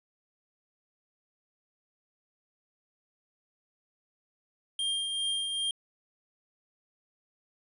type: tone with tremolo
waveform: square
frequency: 3201 Hz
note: G7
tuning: 36 cents sharp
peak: -28 dBFS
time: 4.79-5.71 s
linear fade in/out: 2 ms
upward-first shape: triangle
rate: 2.5 Hz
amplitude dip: 40%
effects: resampled to 32000 Hz